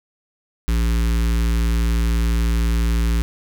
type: tone with notch filter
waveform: square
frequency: 57 Hz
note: A#1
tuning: 38 cents flat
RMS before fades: -18 dBFS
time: 0.68-3.22 s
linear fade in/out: 0 ms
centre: 660 Hz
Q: 0.73
effects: none